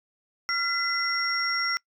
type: tone cluster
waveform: sine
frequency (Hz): 1377 / 2017 / 5550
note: F6 / B6 / F8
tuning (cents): -25 / +36 / -12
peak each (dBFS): -28 / -28 / -28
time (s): 0.49-1.77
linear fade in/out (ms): 0
effects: noise-tail reverb RT60 0.1 s tail -25 dB re dry + tanh soft clip ceiling -15 dBFS